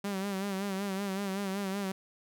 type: tone with vibrato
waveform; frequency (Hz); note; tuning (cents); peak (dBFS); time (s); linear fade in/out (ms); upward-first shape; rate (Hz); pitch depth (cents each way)
sawtooth; 196; G3; 0; -28; 0.04-1.92; 5; sine; 5.3; 63
effects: none